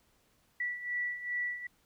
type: beating tone pair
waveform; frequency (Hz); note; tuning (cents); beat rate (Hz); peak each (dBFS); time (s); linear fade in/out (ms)
sine; 1953 / 1955.5; B6 / B6; -20 / -18; 2.5; -39 / -34; 0.6-1.67; 5
effects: pink hiss -70 dBFS RMS until 1.85 s